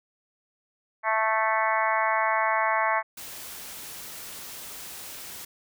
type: harmonic tone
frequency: 220 Hz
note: A3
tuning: in tune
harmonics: 3 / 4 / 5 / 6 / 7 / 8 / 9 / 10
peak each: -29 / -27 / -27 / -35 / -33 / -32 / -31 / -34 dBFS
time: 1.03-3.03 s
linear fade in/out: 50 ms
type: noise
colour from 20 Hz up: white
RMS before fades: -40 dBFS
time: 3.17-5.45 s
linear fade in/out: 5 ms
effects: none